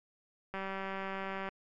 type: click train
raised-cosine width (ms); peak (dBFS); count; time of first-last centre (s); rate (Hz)
0.5; -24; 184; 0.54-1.488; 193
effects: MP3 64 kbps